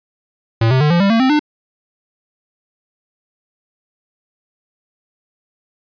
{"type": "tone with pitch steps", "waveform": "square", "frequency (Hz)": [113.6, 130.49, 149.9, 172.19, 197.79, 227.2, 261, 299.8], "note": ["A#2", "C3", "D3", "F3", "G3", "A#3", "C4", "D4"], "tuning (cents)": [-44, -4, 36, -24, 16, -44, -4, 36], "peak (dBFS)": -11, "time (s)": [0.61, 1.394], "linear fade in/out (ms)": 5, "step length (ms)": 98, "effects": ["resampled to 11025 Hz"]}